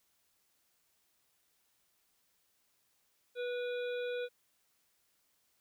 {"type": "harmonic tone with a mistuned harmonic", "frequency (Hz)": 489.6, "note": "B4", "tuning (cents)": -15, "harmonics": [1, 3, 5, 7, 8], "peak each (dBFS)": [-35, -45, -49, -52, -53], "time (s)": [3.35, 4.29], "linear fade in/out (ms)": 50, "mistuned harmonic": 8, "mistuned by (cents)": -20, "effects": ["white hiss -75 dBFS RMS until 5.6 s"]}